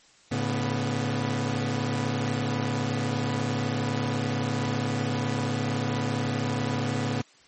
sawtooth tone cluster, 109 / 140.9 / 246.2 Hz, A2 / C#3 / B3, -16 / +29 / -5 cents, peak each -26 dBFS, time 0.31-7.22 s, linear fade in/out 10 ms, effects white hiss -57 dBFS RMS until 7.47 s + MP3 32 kbps

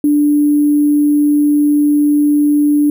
sine tone with sample-and-hold, 293.7 Hz, D4, in tune, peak -8 dBFS, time 0.04-2.9 s, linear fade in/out 2 ms, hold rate 11025 Hz, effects none

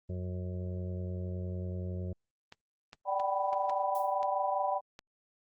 harmonic tone, 90.8 Hz, F#2, 32 cents flat, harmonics 1 / 2 / 4 / 5 / 6 / 7, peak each -35 / -41 / -46 / -51 / -49 / -53 dBFS, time 0.09-2.13 s, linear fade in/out 5 ms
clicks, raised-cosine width 0.2 ms, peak -29 dBFS, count 7, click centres 2.524 / 2.931 / 3.199 / 3.53 / 3.696 / 4.23 / 4.991 s
sine chord, G major seventh, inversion second, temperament equal with one note detuned, 587.3 / 759 / 784 / 987.8 Hz, D5 / F#5 / G5 / B5, 0 / +44 / 0 / 0 cents, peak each -34 dBFS, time 3.05-4.81 s, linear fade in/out 50 ms
violet noise with exponential decay, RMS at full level -44 dBFS, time 3.95-4.18 s, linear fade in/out 1 ms, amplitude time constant 49 ms
effects Opus 24 kbps

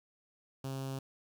sawtooth tone with notch filter, 134.3 Hz, C3, 46 cents sharp, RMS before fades -39 dBFS, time 0.64-0.99 s, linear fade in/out 5 ms, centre 2000 Hz, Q 1.3, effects 10-bit

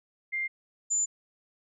sine tone pair in turn, 2100 / 7080 Hz, C7 / A8, +6 / +10 cents, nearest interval octave + major sixth, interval 2104 cents, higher second, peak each -28 / -24 dBFS, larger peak second, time 0.32-0.48 / 0.9-1.06 s, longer neither, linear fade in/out 20 ms, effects none

